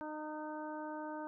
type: harmonic tone with a mistuned harmonic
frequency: 305.7 Hz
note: D#4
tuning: 30 cents flat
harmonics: 1 / 2 / 3 / 4 / 5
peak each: -44 / -46 / -45 / -53 / -52 dBFS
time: 0.01-1.27 s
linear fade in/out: 0 ms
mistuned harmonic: 4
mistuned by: +18 cents
effects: none